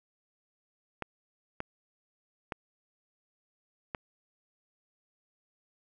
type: clicks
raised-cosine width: 0.5 ms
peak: -19 dBFS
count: 4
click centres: 1.023 / 1.604 / 2.522 / 3.948 s
effects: none